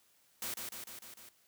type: noise with echo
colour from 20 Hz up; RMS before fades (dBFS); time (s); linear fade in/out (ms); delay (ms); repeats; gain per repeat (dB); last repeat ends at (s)
white; -39; 0.42-0.54; 2; 150; 5; -3; 1.29
effects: white hiss -69 dBFS RMS until 1.47 s + high-pass 60 Hz 12 dB/octave